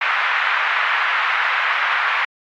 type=band-pass noise; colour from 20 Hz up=pink; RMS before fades=-19 dBFS; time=0.01-2.25 s; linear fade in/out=5 ms; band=1100 to 2400 Hz; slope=24 dB/octave; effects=AAC 48 kbps